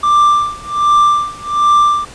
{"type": "tone with tremolo", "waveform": "triangle", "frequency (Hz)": 1181, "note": "D6", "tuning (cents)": 9, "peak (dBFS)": -4, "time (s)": [0.03, 2.05], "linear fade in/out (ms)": 5, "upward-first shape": "sine", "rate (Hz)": 1.3, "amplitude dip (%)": 95, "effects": ["pink hiss -35 dBFS RMS until 2.14 s", "resampled to 22050 Hz"]}